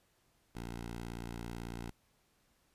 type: tone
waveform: 10% pulse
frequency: 58.1 Hz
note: A#1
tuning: 5 cents flat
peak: -33 dBFS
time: 0.55-1.91 s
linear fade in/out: 5 ms
effects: pink hiss -73 dBFS RMS until 2.74 s + resampled to 32000 Hz